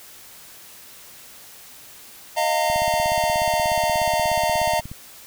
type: chord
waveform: square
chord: Eb suspended second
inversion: none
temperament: equal with one note detuned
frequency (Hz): 622.3 / 698.5 / 911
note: Eb5 / F5 / Bb5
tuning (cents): 0 / 0 / -40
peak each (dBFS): -24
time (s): 2.36-4.81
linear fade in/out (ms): 20
type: click train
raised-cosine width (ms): 5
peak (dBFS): -22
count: 38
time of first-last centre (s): 2.7-4.916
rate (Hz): 16.7
effects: white hiss -44 dBFS RMS until 5.26 s